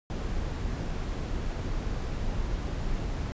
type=noise; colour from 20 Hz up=brown; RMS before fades=-31 dBFS; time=0.1-3.32 s; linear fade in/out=0 ms; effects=resampled to 16000 Hz

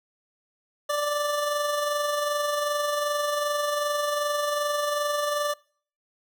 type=tone with amplitude modulation; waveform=25% pulse; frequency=587.3 Hz; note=D5; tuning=in tune; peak=-19 dBFS; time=0.89-5.54 s; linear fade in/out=10 ms; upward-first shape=sine; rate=22.6 Hz; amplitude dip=35%; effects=noise-tail reverb RT60 0.5 s tail -24 dB re dry

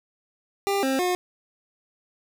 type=tone with pitch steps; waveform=25% pulse; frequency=397.7 / 266.3 / 360.5 Hz; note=G4 / C4 / F#4; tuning=+25 / +31 / -45 cents; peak=-18 dBFS; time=0.67-1.15 s; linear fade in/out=0 ms; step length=160 ms; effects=none

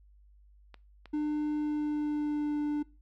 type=clicks; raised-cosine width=0.3 ms; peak=-32 dBFS; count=2; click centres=0.743 / 1.057 s
type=tone with pitch glide; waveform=triangle; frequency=300 to 295.9 Hz; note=D4 to D4; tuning=+37 to +13 cents; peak=-26 dBFS; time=1.13-2.83 s; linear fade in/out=10 ms; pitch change=-24 cents; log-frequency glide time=1.57-2.6 s
effects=noise-tail reverb RT60 0.3 s tail -22 dB re dry + added 50 Hz sine -56 dBFS peak until 3.01 s

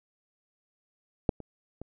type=clicks; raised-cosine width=2 ms; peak=-9 / -28 / -26 dBFS; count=3; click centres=1.292 / 1.403 / 1.816 s; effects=none

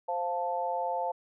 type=chord; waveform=sine; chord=F major; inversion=second; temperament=equal; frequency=523.3 / 698.5 / 880 Hz; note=C5 / F5 / A5; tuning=0 / 0 / 0 cents; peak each=-34 / -33 / -32 dBFS; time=0.08-1.12 s; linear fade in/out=10 ms; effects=none

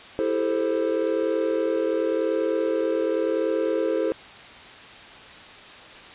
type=chord; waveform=triangle; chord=A minor seventh; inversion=second; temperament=equal with one note detuned; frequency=329.6 / 399.1 / 440 / 523.3 Hz; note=E4 / G4 / A4 / C5; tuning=0 / +31 / 0 / 0 cents; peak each=-25 / -28 / -24 / -24 dBFS; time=0.19-4.12 s; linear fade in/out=0 ms; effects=white hiss -43 dBFS RMS until 6.14 s + resampled to 8000 Hz

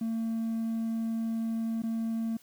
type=tone with dropouts; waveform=triangle; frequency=226 Hz; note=A3; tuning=47 cents sharp; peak=-26 dBFS; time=0.01-2.37 s; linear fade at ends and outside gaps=5 ms; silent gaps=1.821-1.835 s; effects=tanh soft clip ceiling -22 dBFS + white hiss -60 dBFS RMS until 2.42 s

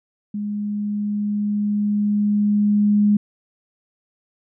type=tone with level ramp; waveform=sine; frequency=207.1 Hz; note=G#3; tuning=5 cents flat; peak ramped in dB=-23 to -12 dBFS; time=0.34-3.17 s; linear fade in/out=5 ms; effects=none

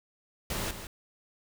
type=noise with echo; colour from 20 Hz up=pink; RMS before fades=-33 dBFS; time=0.5-0.71 s; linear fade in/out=2 ms; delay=160 ms; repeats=1; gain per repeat=-9 dB; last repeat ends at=0.87 s; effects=none

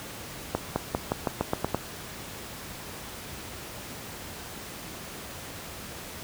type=accelerating click train; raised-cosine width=1 ms; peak=-10 dBFS; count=9; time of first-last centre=0.55-1.746 s; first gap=210 ms; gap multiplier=0.9; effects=pink hiss -40 dBFS RMS until 6.23 s + high-pass 60 Hz 12 dB/octave

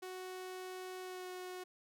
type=tone with pitch glide; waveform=sawtooth; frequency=370.1 to 365.8 Hz; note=F#4 to F#4; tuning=0 to -20 cents; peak=-40 dBFS; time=0.02-1.64 s; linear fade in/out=10 ms; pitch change=-20 cents; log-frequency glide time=1.01-1.28 s; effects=none

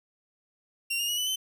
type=tone with pitch steps; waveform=sawtooth; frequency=2760 / 2833 / 2907 / 2984 / 3062 Hz; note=F7 / F7 / F#7 / F#7 / G7; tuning=-21 / +24 / -31 / +14 / -41 cents; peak=-24 dBFS; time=0.9-1.36 s; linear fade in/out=10 ms; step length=92 ms; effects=none

